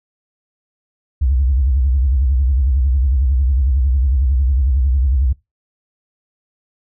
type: tone with vibrato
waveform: sine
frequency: 66 Hz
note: C2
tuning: 16 cents sharp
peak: -11 dBFS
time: 1.21-5.33 s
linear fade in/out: 10 ms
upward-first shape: sine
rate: 11 Hz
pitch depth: 180 cents each way
effects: noise-tail reverb RT60 0.2 s tail -20 dB re dry + tanh soft clip ceiling -7 dBFS